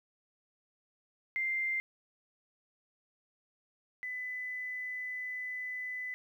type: tone pair in turn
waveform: sine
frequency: 2093 / 2003 Hz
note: C7 / B6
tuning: 0 / +24 cents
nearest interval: minor second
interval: 76 cents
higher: first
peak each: -30 / -36 dBFS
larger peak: first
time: 1.36-1.8 / 4.03-6.14 s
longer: second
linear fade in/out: 0 ms
effects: 11-bit